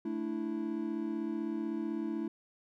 triangle chord, A suspended fourth, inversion none, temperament equal, 220 / 293.7 / 329.6 Hz, A3 / D4 / E4, 0 / 0 / 0 cents, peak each -36 / -37 / -34 dBFS, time 0.05-2.28 s, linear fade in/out 5 ms, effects none

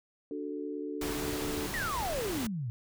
sine chord, D major, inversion none, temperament equal, 293.7 / 370 / 440 Hz, D4 / F#4 / A4, 0 / 0 / 0 cents, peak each -37 / -41 / -39 dBFS, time 0.31-1.67 s, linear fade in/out 2 ms
pink noise, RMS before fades -37 dBFS, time 1.01-2.47 s, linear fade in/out 5 ms
sine exponential sweep, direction down, 1989 to 110 Hz, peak -32 dBFS, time 1.74-2.7 s, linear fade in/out 0 ms
effects none

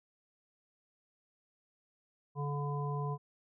harmonic tone, 144 Hz, D3, 34 cents flat, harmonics 1 / 3 / 5 / 7, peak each -34 / -42 / -46 / -41 dBFS, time 2.35-3.18 s, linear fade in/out 50 ms, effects none

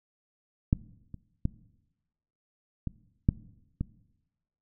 clicks, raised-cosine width 5 ms, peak -9 / -28 / -14 / -19 / -8 / -17 dBFS, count 6, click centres 0.729 / 1.143 / 1.454 / 2.873 / 3.289 / 3.81 s, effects noise-tail reverb RT60 1.0 s tail -20 dB re dry

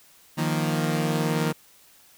sawtooth chord, Eb suspended second, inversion none, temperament equal, 155.56 / 174.61 / 233.1 Hz, Eb3 / F3 / Bb3, 0 / 0 / 0 cents, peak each -21 / -25 / -25 dBFS, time 0.37-1.53 s, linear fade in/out 20 ms, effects white hiss -55 dBFS RMS until 2.17 s

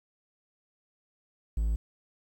triangle tone, 54.3 Hz, A1, 22 cents flat, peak -23 dBFS, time 1.57-1.76 s, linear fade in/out 5 ms, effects 10-bit

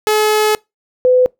sawtooth / sine tone pair in turn, 427.4 / 504.6 Hz, G#4 / B4, +50 / +37 cents, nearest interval minor third, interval 287 cents, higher second, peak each -7 dBFS, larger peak neither, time 0.07-0.55 / 1.05-1.26 s, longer first, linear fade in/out 0 ms, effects noise-tail reverb RT60 0.2 s tail -25 dB re dry

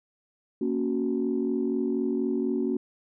sine chord, F# major, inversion first, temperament equal, 233.1 / 277.2 / 370 Hz, A#3 / C#4 / F#4, 0 / 0 / 0 cents, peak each -28 dBFS, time 0.61-2.77 s, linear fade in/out 5 ms, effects tanh soft clip ceiling -16 dBFS

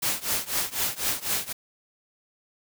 white noise with tremolo, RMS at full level -24 dBFS, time 0.02-1.53 s, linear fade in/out 10 ms, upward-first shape triangle, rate 4 Hz, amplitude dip 95%, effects none

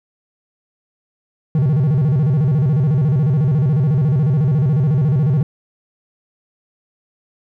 triangle tone with vibrato, 141.4 Hz, C#3, 35 cents sharp, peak -10 dBFS, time 1.55-5.43 s, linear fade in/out 2 ms, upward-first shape square, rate 14 Hz, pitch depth 190 cents each way, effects none

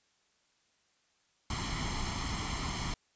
pink noise with comb filter, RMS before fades -35 dBFS, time 1.5-2.94 s, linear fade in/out 2 ms, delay 0.95 ms, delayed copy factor +0.7, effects white hiss -72 dBFS RMS until 3.15 s + resampled to 16000 Hz

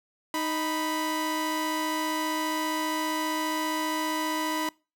sawtooth tone pair together, 311 / 988 Hz, D#4 / B5, -1 / 0 cents, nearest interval octave + minor sixth, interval 2001 cents, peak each -26 dBFS, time 0.34-4.69 s, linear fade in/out 2 ms, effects noise-tail reverb RT60 0.3 s tail -24 dB re dry

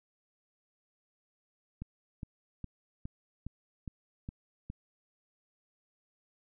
click train, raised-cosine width 5 ms, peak -27 dBFS, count 8, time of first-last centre 1.82-4.701 s, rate 2.43 Hz, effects none

